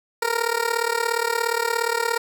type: tone with amplitude modulation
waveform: 15% pulse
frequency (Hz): 465.5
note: A#4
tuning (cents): -2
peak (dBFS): -11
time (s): 0.22-2.18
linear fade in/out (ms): 5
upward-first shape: sine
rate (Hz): 37.1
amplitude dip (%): 85
effects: none